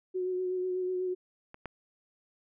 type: tone with vibrato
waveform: sine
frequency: 367.2 Hz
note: F#4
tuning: 13 cents flat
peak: -29 dBFS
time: 0.14-1.15 s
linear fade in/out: 20 ms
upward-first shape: sine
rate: 8.1 Hz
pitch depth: 21 cents each way
type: clicks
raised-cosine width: 0.5 ms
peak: -31 / -23 dBFS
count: 2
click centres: 1.544 / 1.657 s
effects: none